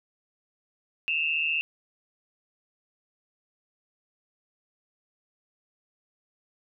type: tone pair together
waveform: sine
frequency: 2607 / 2762 Hz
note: E7 / F7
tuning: -20 / -20 cents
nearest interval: minor second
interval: 100 cents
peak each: -27 dBFS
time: 1.08-1.61 s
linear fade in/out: 0 ms
effects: none